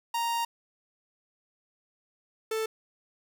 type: tone pair in turn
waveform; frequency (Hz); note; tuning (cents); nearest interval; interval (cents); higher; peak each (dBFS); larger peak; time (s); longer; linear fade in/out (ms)
45% pulse; 932.3 / 441.2; A#5 / A4; 0 / +5; octave + minor second; 1295; first; -27 / -28; first; 0.14-0.45 / 2.51-2.66; first; 5
effects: none